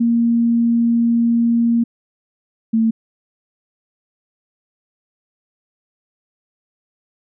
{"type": "tone pair in turn", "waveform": "sine", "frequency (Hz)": [233.5, 224.6], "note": ["A#3", "A3"], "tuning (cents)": [3, 36], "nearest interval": "minor second", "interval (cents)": 67, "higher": "first", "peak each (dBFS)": -12, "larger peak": "neither", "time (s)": [[0, 1.84], [2.73, 2.91]], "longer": "first", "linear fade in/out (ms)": 10, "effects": []}